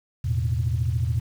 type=chord; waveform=sine; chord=E suspended fourth; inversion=none; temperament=equal with one note detuned; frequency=82.41 / 110 / 123.9 Hz; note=E2 / A2 / B2; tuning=0 / 0 / +6 cents; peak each=-25 dBFS; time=0.24-1.2 s; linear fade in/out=10 ms; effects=tanh soft clip ceiling -13 dBFS + 8-bit